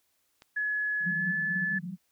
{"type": "click", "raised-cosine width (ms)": 0.2, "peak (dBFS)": -32, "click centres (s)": 0.421}
{"type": "tone with pitch glide", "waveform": "sine", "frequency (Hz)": [1698, 1730.7], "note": ["G#6", "A6"], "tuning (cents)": [38, -29], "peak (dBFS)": -27, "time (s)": [0.56, 1.79], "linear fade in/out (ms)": 10, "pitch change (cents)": 33, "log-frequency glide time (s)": [1.04, 1.3]}
{"type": "band-pass noise", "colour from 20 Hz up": "white", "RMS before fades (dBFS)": -37, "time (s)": [1, 1.98], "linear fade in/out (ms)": 50, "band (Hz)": [170, 190], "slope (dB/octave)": 96}
{"effects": ["white hiss -73 dBFS RMS until 2.11 s"]}